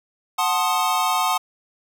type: chord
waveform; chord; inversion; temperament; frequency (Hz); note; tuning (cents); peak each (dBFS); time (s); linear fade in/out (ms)
square; F# diminished seventh; none; equal with one note detuned; 740 / 880 / 1055 / 1244.5; F#5 / A5 / C6 / Eb6; 0 / 0 / +14 / 0; -25; 0.38-1.38; 10
effects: none